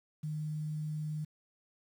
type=tone with quantisation; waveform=sine; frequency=153.1 Hz; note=D#3; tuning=28 cents flat; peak=-34 dBFS; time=0.23-1.25 s; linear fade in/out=10 ms; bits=10; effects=none